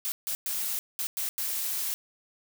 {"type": "noise bursts at uneven times", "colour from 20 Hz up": "blue", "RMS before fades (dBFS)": -31, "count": 6, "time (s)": [[0.05, 0.12], [0.27, 0.35], [0.46, 0.79], [0.99, 1.07], [1.17, 1.29], [1.38, 1.94]], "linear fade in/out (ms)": 0, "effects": []}